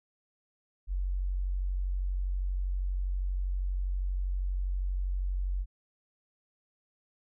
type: tone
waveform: sine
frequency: 46.25 Hz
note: F#1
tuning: in tune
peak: -28 dBFS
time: 0.87-5.66 s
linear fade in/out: 50 ms
effects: none